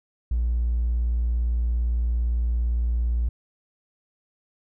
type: tone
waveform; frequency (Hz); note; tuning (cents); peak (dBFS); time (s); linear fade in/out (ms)
triangle; 58.8; A#1; +16; -17; 0.31-3.29; 5
effects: tanh soft clip ceiling -17 dBFS